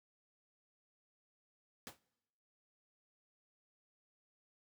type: noise with exponential decay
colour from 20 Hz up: pink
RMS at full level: -44 dBFS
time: 1.87-1.99 s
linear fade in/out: 0 ms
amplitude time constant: 26 ms
effects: noise-tail reverb RT60 1.0 s tail -23 dB re dry + high-pass 100 Hz 12 dB/octave